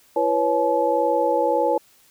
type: tone cluster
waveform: sine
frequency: 335.3 / 491.3 / 553 / 858 Hz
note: E4 / B4 / C#5 / A5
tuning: +30 / -9 / -4 / -44 cents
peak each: -26 / -22 / -22 / -22 dBFS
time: 0.16-1.78 s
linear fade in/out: 5 ms
effects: white hiss -56 dBFS RMS until 2.1 s